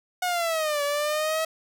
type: linear two-way sweep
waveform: sawtooth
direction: down then up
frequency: 732 to 571 to 645 Hz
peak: -20 dBFS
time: 0.22-1.45 s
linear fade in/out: 5 ms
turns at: 0.83 s
effects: none

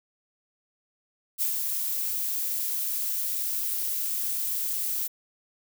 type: noise with ADSR envelope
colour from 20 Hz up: violet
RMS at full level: -25 dBFS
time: 1.38-5.08 s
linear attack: 39 ms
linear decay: 89 ms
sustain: -4 dB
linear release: 17 ms
effects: none

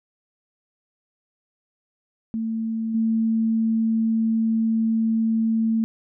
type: tone with level steps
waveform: sine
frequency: 224.1 Hz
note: A3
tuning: 32 cents sharp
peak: -23 / -18 dBFS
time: 2.34-5.84 s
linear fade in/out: 0 ms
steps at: 2.94 s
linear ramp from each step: 10 ms
effects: none

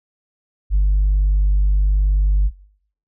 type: tone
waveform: sine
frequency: 49.45 Hz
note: G1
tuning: 16 cents sharp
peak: -10 dBFS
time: 0.7-2.51 s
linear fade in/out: 50 ms
effects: noise-tail reverb RT60 0.7 s tail -24 dB re dry + tanh soft clip ceiling -10 dBFS

